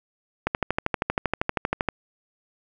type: click train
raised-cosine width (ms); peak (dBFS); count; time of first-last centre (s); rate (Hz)
0.5; -7; 19; 0.47-1.887; 12.7
effects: none